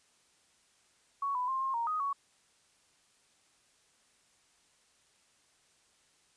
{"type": "tone with pitch steps", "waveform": "sine", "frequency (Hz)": [1115, 996, 1057, 1067, 932, 1249, 1117], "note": ["C#6", "B5", "C6", "C6", "A#5", "D#6", "C#6"], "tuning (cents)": [10, 14, 17, 34, -1, 6, 13], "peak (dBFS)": -30, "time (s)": [1.22, 2.13], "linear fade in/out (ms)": 5, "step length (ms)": 130, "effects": ["white hiss -68 dBFS RMS until 6.36 s", "resampled to 22050 Hz"]}